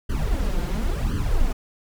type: noise with flanger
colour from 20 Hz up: brown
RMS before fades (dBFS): -22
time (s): 0.09-1.53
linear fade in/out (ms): 10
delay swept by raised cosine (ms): 0.64 to 5.74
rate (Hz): 0.95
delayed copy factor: +0.95
effects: none